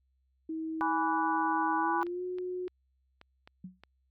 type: tone with pitch glide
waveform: sine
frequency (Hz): 320 to 363.4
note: D#4 to F#4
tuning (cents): +49 to -31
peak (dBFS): -33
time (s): 0.49-2.68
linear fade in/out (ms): 5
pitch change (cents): +220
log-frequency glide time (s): 1.76-2.23
type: chord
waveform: sine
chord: G# half-diminished seventh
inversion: none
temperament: equal with one note detuned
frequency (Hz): 830.6 / 987.8 / 1151.8 / 1480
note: G#5 / B5 / D6 / F#6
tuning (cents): 0 / 0 / -34 / 0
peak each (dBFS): -32 / -31 / -35 / -36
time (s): 0.81-2.03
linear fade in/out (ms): 0
type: clicks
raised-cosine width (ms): 0.3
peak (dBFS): -34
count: 7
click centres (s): 2.016 / 2.067 / 2.385 / 2.68 / 3.214 / 3.475 / 3.836
type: tone with exponential decay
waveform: sine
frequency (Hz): 184.3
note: F#3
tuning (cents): -7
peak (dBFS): -37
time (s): 3.64-3.81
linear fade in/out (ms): 5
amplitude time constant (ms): 35
effects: added 65 Hz sine -70 dBFS peak until 4.1 s